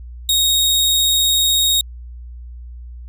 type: tone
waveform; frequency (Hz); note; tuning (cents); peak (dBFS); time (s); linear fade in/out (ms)
sawtooth; 3754; A#7; +11; -10; 0.29-1.81; 2
effects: added 60 Hz sine -31 dBFS peak until 3.08 s